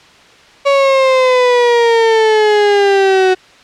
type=exponential sweep; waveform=35% pulse; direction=down; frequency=562 to 370 Hz; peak=-6 dBFS; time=0.65-3.35 s; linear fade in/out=20 ms; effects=white hiss -42 dBFS RMS until 3.63 s + low-pass 4000 Hz 12 dB/octave